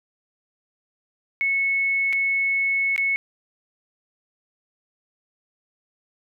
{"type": "tone with dropouts", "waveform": "sine", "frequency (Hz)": 2200, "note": "C#7", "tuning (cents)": -14, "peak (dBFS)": -19, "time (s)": [1.41, 3.16], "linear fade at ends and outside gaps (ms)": 0, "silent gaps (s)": [[2.127, 2.131], [2.962, 2.979]], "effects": []}